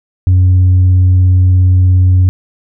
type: tone with tanh clipping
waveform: sine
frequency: 91.7 Hz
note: F#2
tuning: 15 cents flat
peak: -5 dBFS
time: 0.27-2.29 s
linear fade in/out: 0 ms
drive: 1 dB
effects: none